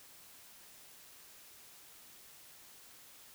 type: silence
effects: white hiss -57 dBFS RMS until 3.34 s